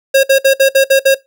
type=tone bursts; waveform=square; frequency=541 Hz; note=C#5; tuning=42 cents flat; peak=-6 dBFS; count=7; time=0.14-1.147 s; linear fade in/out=10 ms; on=95 ms; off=57 ms; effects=noise-tail reverb RT60 0.2 s tail -20 dB re dry